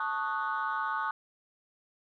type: chord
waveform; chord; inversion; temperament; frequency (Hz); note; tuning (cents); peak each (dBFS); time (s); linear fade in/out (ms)
sine; D# half-diminished seventh; second; equal; 880 / 1108.7 / 1244.5 / 1480; A5 / C#6 / D#6 / F#6; 0 / 0 / 0 / 0; -34; 0-1.11; 2
effects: tanh soft clip ceiling -23 dBFS